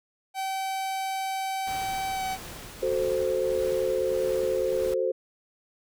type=tone with pitch glide; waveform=45% pulse; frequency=769 to 760.2 Hz; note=G5 to F#5; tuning=-33 to +47 cents; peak=-28 dBFS; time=0.34-2.38 s; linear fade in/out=50 ms; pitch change=-20 cents; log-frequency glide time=2.1-2.23 s
type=noise with tremolo; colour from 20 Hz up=pink; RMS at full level=-40 dBFS; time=1.67-4.94 s; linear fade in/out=2 ms; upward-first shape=triangle; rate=1.6 Hz; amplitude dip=35%
type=chord; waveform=sine; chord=F# diminished; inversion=none; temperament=equal; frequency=370 / 440 / 523.3 Hz; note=F#4 / A4 / C5; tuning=0 / 0 / 0 cents; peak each=-29 / -29 / -26 dBFS; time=2.82-5.12 s; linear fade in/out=10 ms
effects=none